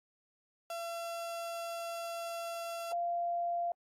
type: tone pair in turn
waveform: 35% pulse / sine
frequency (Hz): 677 / 692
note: E5 / F5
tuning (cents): +46 / -16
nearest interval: unison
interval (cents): 38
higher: second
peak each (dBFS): -36 / -31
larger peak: second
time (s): 0.7-2.92 / 2.92-3.72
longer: first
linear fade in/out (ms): 2
effects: AAC 48 kbps